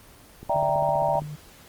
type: click train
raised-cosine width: 3 ms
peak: -26 dBFS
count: 13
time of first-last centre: 0.43-1.219 s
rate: 15.2 Hz
type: chord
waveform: sine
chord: E half-diminished seventh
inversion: third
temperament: equal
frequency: 587.3 / 659.3 / 784 / 932.3 Hz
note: D5 / E5 / G5 / Bb5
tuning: 0 / 0 / 0 / 0 cents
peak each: -26 dBFS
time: 0.49-1.2 s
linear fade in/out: 10 ms
type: tone with pitch glide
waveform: sine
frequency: 148.6 to 149.89 Hz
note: D3 to D3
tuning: +21 to +36 cents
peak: -33 dBFS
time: 0.54-1.36 s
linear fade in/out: 10 ms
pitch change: +15 cents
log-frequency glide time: 0.72-1.13 s
effects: pink hiss -50 dBFS RMS until 1.68 s + Opus 24 kbps